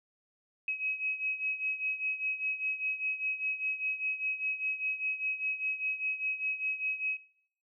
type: beating tone pair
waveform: sine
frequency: 2549 / 2554 Hz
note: D#7 / D#7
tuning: +41 / +45 cents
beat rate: 5 Hz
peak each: -33 / -36 dBFS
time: 0.68-7.17 s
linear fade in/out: 2 ms
effects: noise-tail reverb RT60 0.7 s tail -20 dB re dry